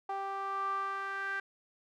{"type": "tone with band-pass filter sweep", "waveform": "sawtooth", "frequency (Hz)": 392, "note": "G4", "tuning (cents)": 0, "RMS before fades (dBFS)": -36, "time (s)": [0.09, 1.4], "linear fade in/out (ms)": 5, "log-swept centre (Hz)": [900, 1600], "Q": 6.4, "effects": []}